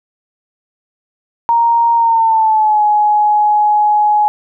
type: tone with pitch glide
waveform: sine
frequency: 932.3 to 840.2 Hz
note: A#5 to G#5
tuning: 0 to +20 cents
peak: -8 dBFS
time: 1.49-4.28 s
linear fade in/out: 0 ms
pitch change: -180 cents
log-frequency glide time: 1.95-2.83 s
effects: none